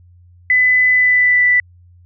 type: tone with pitch glide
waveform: sine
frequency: 2005 to 1977.4 Hz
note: B6 to B6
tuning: +26 to +2 cents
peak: -9 dBFS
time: 0.5-1.6 s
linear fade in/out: 2 ms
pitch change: -24 cents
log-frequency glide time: 0.91-1.44 s
effects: added 88 Hz sine -43 dBFS peak until 2.05 s